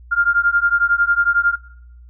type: beating tone pair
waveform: sine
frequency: 1396.9 / 1407.9 Hz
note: F6 / F6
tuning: 0 / +14 cents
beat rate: 11 Hz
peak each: -16 dBFS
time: 0.11-1.56 s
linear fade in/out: 20 ms
effects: noise-tail reverb RT60 0.8 s tail -22 dB re dry + added 60 Hz sine -39 dBFS peak until 2.09 s